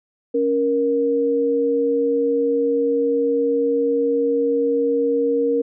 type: tone pair together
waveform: sine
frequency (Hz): 278.3 / 470.3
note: C#4 / A#4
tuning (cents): +7 / +15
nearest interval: major sixth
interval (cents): 908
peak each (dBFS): -22 / -17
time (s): 0.34-5.62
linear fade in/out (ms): 10
effects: none